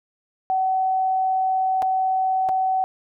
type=tone with dropouts; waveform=sine; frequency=756 Hz; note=F#5; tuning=37 cents sharp; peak=-18 dBFS; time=0.5-2.84 s; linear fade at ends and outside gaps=0 ms; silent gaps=1.821-1.826 / 2.488-2.492 s; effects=none